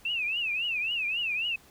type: tone with vibrato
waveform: sine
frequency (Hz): 2637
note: E7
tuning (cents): 0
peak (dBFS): -27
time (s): 0.05-1.56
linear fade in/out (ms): 5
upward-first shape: triangle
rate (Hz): 3.7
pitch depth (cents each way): 200
effects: pink hiss -57 dBFS RMS until 1.7 s